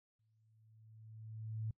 sine tone with exponential growth, 110 Hz, A2, in tune, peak -36 dBFS, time 0.19-1.71 s, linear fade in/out 5 ms, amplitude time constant 330 ms, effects noise-tail reverb RT60 0.1 s tail -26 dB re dry

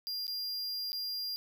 square tone with dropouts, 4800 Hz, D8, 37 cents sharp, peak -35 dBFS, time 0.07-1.36 s, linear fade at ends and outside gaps 0 ms, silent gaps 0.268-0.279 / 0.92-0.93 s, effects none

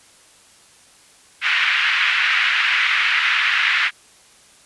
white band-pass noise, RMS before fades -18 dBFS, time 1.41-3.91 s, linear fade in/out 50 ms, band 1500 to 2600 Hz, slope 24 dB/octave, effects white hiss -50 dBFS RMS until 4.65 s + resampled to 24000 Hz

